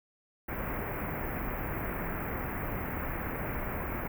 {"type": "band-stop noise", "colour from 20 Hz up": "pink", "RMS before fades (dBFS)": -35, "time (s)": [0.48, 4.08], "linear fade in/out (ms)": 10, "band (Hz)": [2300, 14000], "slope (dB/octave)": 48, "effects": []}